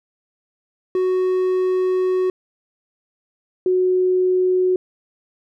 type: tone pair in turn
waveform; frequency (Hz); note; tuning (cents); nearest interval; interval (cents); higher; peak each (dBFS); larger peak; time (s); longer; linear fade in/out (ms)
triangle / sine; 370 / 367.9; F#4 / F#4; 0 / -10; unison; 10; first; -14 / -14; neither; 0.95-2.3 / 3.66-4.76; first; 2
effects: none